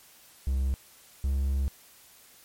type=tone pair in turn; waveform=triangle; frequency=66.3 / 68.01 Hz; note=C2 / C#2; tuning=+23 / -32 cents; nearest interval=unison; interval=45 cents; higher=second; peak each=-22 dBFS; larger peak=neither; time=0.47-0.74 / 1.24-1.68 s; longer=second; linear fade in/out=0 ms; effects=white hiss -55 dBFS RMS until 2.44 s + MP3 64 kbps